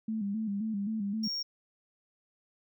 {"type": "tone with vibrato", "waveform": "sine", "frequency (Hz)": 210, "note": "G#3", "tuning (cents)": 19, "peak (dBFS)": -30, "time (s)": [0.08, 1.28], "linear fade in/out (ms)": 5, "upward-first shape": "square", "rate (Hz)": 3.8, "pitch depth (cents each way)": 82}
{"type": "tone", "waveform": "triangle", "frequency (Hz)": 5550, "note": "F8", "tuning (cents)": -12, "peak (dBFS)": -31, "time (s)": [1.23, 1.43], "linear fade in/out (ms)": 10}
{"effects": []}